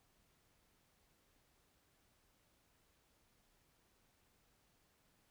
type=silence; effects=pink hiss -75 dBFS RMS until 5.3 s